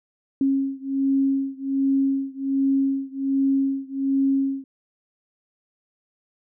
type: beating tone pair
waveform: sine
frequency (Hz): 271.4 / 272.7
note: C#4 / C#4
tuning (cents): -36 / -28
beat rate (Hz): 1.3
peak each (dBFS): -22 / -23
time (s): 0.41-4.64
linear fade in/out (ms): 2
effects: none